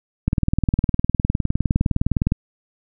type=click train; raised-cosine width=5 ms; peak=-5 dBFS; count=41; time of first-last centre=0.28-2.321 s; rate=19.6 Hz; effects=none